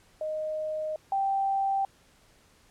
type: tone pair in turn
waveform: sine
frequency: 620 / 782.5 Hz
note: D#5 / G5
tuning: -6 / -3 cents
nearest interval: major third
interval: 403 cents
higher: second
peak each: -29 / -24 dBFS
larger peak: second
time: 0.21-0.96 / 1.12-1.85 s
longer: first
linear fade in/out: 2 ms
effects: pink hiss -61 dBFS RMS until 2.7 s + low-pass 11000 Hz 12 dB/octave